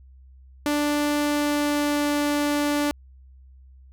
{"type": "tone with pitch glide", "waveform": "sawtooth", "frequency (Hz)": [293.7, 292], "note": ["D4", "D4"], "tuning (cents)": [0, -10], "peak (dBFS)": -17, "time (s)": [0.66, 2.91], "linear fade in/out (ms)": 0, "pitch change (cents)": -10, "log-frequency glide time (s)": [1.19, 2.09], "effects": ["added 65 Hz sine -46 dBFS peak until 3.92 s"]}